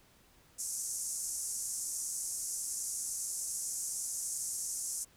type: band-pass noise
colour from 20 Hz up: pink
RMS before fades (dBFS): -38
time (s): 0.58-5.05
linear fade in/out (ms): 20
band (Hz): 6000 to 11000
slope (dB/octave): 48
effects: pink hiss -64 dBFS RMS until 5.16 s